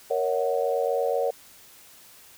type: chord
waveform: sine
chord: D# minor seventh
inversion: second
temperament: equal with one note detuned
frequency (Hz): 466.2 / 554.4 / 638.6 / 740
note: A#4 / C#5 / D#5 / F#5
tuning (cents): 0 / 0 / +45 / 0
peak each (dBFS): -26 / -26 / -32 / -30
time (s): 0.1-1.31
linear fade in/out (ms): 10
effects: white hiss -51 dBFS RMS until 2.37 s